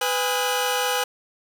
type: tone cluster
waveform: sawtooth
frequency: 500 / 816 / 1265 / 1445 / 2955 Hz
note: B4 / G#5 / D#6 / F#6 / F#7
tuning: +21 / -31 / +28 / -41 / -3 cents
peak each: -22 / -22 / -27 / -29 / -26 dBFS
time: 0.01-1.04 s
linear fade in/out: 5 ms
effects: none